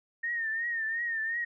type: tone with vibrato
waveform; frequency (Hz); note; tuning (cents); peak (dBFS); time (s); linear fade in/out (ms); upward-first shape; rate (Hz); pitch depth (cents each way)
sine; 1831; A#6; -32; -29; 0.23-1.45; 10; triangle; 2.8; 79
effects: none